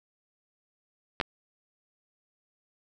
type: clicks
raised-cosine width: 0.3 ms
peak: -11 dBFS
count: 2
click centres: 1.201 / 1.212 s
effects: none